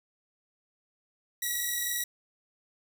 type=tone pair together; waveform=5% pulse; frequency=1912 / 1934.2 Hz; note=A#6 / B6; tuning=+43 / -37 cents; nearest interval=unison; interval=20 cents; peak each=-24 / -20 dBFS; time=1.42-2.04 s; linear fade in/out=5 ms; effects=none